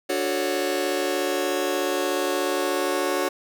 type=chord; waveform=sawtooth; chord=D major seventh; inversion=none; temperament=just; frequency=293.7 / 367.1 / 440.5 / 550.6 Hz; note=D4 / F#4 / A4 / C#5; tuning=0 / -14 / +2 / -12 cents; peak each=-26 / -22 / -27 / -23 dBFS; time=0.09-3.29 s; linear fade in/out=10 ms; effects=none